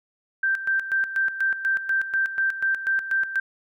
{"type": "tone with tremolo", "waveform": "sine", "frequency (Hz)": 1568, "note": "G6", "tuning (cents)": 0, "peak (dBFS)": -19, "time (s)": [0.43, 3.4], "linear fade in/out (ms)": 5, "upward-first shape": "square", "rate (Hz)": 4.1, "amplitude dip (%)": 70, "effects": []}